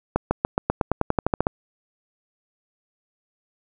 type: accelerating click train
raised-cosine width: 1 ms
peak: -5 dBFS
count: 14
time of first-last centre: 0.16-1.469 s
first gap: 150 ms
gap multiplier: 0.93
effects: none